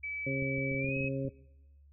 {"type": "tone with pitch glide", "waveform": "sine", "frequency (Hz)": [2297, 2549], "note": ["D7", "D#7"], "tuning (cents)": [-39, 41], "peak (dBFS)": -35, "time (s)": [0.03, 1.09], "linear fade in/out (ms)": 10, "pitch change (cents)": 180, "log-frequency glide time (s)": [0.78, 0.95]}
{"type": "harmonic tone", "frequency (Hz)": 135.3, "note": "C#3", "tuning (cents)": -42, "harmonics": [1, 2, 3, 4], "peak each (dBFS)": [-35, -36, -41, -37], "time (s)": [0.26, 1.29], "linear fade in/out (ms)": 10}
{"type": "clicks", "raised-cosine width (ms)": 5, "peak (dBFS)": -33, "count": 11, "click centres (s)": [0.424, 0.582, 0.715, 0.746, 0.845, 0.889, 0.967, 1.007, 1.044, 1.251, 1.29]}
{"effects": ["noise-tail reverb RT60 1.0 s tail -22 dB re dry", "added 71 Hz sine -56 dBFS peak until 1.92 s"]}